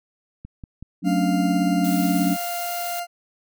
click train, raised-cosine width 5 ms, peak -24 dBFS, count 3, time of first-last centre 0.45-0.826 s, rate 5.32 Hz
sine chord, D major seventh, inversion first, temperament just, 183.54 / 220.2 / 275.3 / 293.7 Hz, F#3 / A3 / C#4 / D4, -14 / +2 / -12 / 0 cents, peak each -21 / -27 / -24 / -24 dBFS, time 1.02-2.37 s, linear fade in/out 50 ms
40% pulse tone, 698.5 Hz, F5, in tune, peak -26 dBFS, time 1.04-3.07 s, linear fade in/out 50 ms
blue noise, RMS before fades -33 dBFS, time 1.84-3 s, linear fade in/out 5 ms
effects none

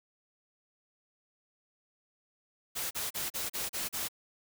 white noise bursts, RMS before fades -35 dBFS, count 7, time 2.75-4.086 s, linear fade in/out 20 ms, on 160 ms, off 36 ms, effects none

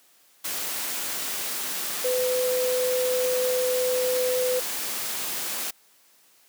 sine tone in noise, 504 Hz, B4, 35 cents sharp, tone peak -22 dBFS, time 2.04-4.6 s, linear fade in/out 10 ms, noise white, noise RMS -30 dBFS, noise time 0.44-5.71 s, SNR +5 dB, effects white hiss -59 dBFS RMS until 6.48 s + high-pass 200 Hz 12 dB/octave

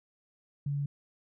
sine tone, 142.5 Hz, C#3, 48 cents sharp, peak -29 dBFS, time 0.66-0.86 s, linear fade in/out 5 ms, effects none

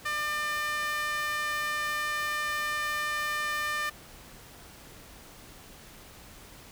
sawtooth tone with high-pass filter, 599 Hz, D5, 34 cents sharp, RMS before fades -31 dBFS, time 0.05-3.9 s, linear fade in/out 10 ms, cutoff 1500 Hz, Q 7.6, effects pink hiss -50 dBFS RMS until 6.71 s

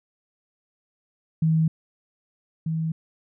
sine tone pair in turn, 160 / 160.89 Hz, D#3 / E3, +49 / -42 cents, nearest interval unison, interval 9 cents, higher second, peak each -17 / -23 dBFS, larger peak first, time 1.42-1.68 / 2.66-2.92 s, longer neither, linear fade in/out 5 ms, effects none

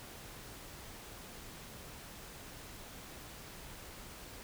silence, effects pink hiss -50 dBFS RMS until 4.43 s

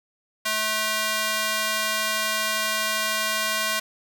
square tone with high-pass filter, 216.3 Hz, A3, 29 cents flat, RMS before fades -25 dBFS, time 0.45-3.8 s, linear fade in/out 10 ms, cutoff 1300 Hz, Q 0.71, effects none

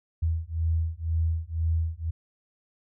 sine beating tone pair, 80.7 / 82.7 Hz, E2 / E2, -36 / +6 cents, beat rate 2 Hz, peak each -27 dBFS, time 0.22-2.11 s, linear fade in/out 10 ms, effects none

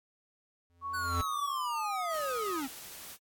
square tone with exponential growth, 86.3 Hz, F2, 20 cents flat, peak -29 dBFS, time 0.7-1.21 s, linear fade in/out 0 ms, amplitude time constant 110 ms
sine tone with pitch glide, 1112 to 1255.4 Hz, C#6 to D#6, +5 to +15 cents, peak -34 dBFS, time 0.81-2.63 s, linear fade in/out 50 ms, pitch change +210 cents, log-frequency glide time 1.28-1.97 s
square linear sweep, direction down, 1509 to 250.3 Hz, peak -35 dBFS, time 0.93-2.68 s, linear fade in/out 20 ms
white noise, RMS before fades -46 dBFS, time 2.1-3.18 s, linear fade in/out 50 ms
effects AAC 64 kbps

